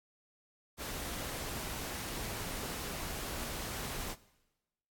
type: noise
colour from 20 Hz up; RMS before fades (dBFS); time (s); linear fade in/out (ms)
pink; -40; 0.77-4.16; 50
effects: noise-tail reverb RT60 1.0 s tail -19 dB re dry + AAC 64 kbps